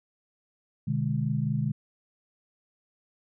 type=chord; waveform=sine; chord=G# diminished; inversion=first; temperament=just; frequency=124.59 / 149.51 / 207.7 Hz; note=B2 / D3 / G#3; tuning=+16 / +31 / 0 cents; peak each=-29 / -28 / -31 dBFS; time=0.87-1.72 s; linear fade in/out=10 ms; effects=none